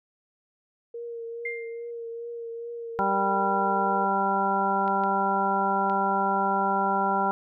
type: tone with vibrato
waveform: sine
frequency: 466.2 Hz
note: A#4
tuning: in tune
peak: -33 dBFS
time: 0.94-4.05 s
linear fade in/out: 5 ms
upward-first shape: triangle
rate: 2.4 Hz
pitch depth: 26 cents each way
type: tone with exponential decay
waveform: sine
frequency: 2100 Hz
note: C7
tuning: 6 cents sharp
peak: -27 dBFS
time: 1.45-1.91 s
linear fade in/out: 5 ms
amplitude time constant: 100 ms
type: harmonic tone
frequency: 196 Hz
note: G3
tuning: in tune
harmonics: 1 / 2 / 3 / 4 / 5 / 7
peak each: -31 / -32 / -34 / -26 / -27 / -29 dBFS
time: 2.99-7.31 s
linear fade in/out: 0 ms
type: clicks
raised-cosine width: 0.3 ms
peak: -27 dBFS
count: 3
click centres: 4.879 / 5.037 / 5.898 s
effects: none